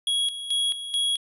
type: tone with tremolo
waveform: square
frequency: 3322 Hz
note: G#7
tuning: in tune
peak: -22 dBFS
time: 0.07-1.17 s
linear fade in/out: 2 ms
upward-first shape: square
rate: 2.3 Hz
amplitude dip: 70%
effects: resampled to 24000 Hz